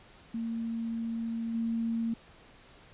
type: tone with level steps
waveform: sine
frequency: 228.7 Hz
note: A#3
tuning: 33 cents flat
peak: -31 / -28 dBFS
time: 0.34-2.14 s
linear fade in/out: 5 ms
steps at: 1.54 s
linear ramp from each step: 10 ms
effects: pink hiss -56 dBFS RMS until 2.93 s + resampled to 8000 Hz